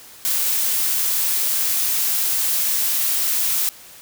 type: noise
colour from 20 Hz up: blue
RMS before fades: -20 dBFS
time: 0.25-3.69 s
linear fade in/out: 0 ms
effects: white hiss -43 dBFS RMS until 4.01 s